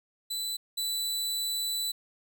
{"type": "tone pair in turn", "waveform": "sawtooth", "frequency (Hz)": [3993, 3977], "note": ["B7", "B7"], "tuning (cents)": [18, 11], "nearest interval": "unison", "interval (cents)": 7, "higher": "first", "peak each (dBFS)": [-28, -26], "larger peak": "second", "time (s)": [[0.3, 0.57], [0.77, 1.92]], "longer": "second", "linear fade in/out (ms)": 10, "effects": []}